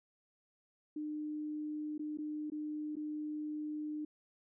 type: tone with dropouts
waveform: sine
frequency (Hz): 302.5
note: D#4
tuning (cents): -49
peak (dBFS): -37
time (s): 0.96-4.05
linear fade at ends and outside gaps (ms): 5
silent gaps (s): 1.98-1.993 / 2.174-2.185 / 2.501-2.519 / 2.956-2.966
effects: none